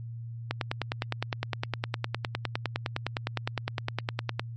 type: click train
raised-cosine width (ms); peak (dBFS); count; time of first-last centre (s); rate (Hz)
0.3; -12; 39; 0.51-4.395; 9.78
effects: added 116 Hz sine -36 dBFS peak until 4.56 s + MP3 32 kbps